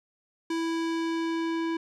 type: tone with low-pass filter sweep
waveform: square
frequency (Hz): 329.6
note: E4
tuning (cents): 0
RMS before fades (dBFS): -29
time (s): 0.5-1.77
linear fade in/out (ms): 5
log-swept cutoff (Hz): 7100 to 3100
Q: 0.7
effects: none